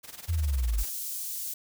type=noise with tremolo; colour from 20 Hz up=white; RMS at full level=-41 dBFS; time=0.03-0.9 s; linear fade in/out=20 ms; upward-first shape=sine; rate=20 Hz; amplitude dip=80%
type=linear sweep; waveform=sine; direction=down; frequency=87.31 to 46.25 Hz; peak=-24 dBFS; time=0.28-0.84 s; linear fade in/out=20 ms
type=high-pass noise; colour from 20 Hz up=white; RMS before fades=-35 dBFS; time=0.78-1.54 s; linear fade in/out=5 ms; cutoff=6400 Hz; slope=12 dB/octave
effects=none